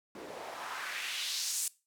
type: noise with band-pass filter sweep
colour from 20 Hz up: white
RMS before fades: -38 dBFS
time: 0.15-1.68 s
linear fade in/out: 2 ms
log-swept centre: 350 to 8700 Hz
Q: 1.9
effects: noise-tail reverb RT60 0.3 s tail -21 dB re dry